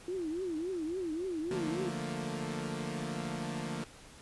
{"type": "tone with vibrato", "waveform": "sine", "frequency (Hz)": 342.7, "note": "F4", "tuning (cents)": -33, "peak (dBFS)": -33, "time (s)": [0.08, 1.89], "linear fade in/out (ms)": 2, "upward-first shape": "triangle", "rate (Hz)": 3.6, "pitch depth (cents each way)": 220}
{"type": "chord", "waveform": "sawtooth", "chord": "Bb major seventh", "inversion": "first", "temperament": "equal", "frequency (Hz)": [146.83, 174.61, 220, 233.1], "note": ["D3", "F3", "A3", "Bb3"], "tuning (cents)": [0, 0, 0, 0], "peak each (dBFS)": [-37, -37, -38, -37], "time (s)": [1.51, 3.84], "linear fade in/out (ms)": 2}
{"effects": ["pink hiss -54 dBFS RMS until 4.21 s", "resampled to 24000 Hz"]}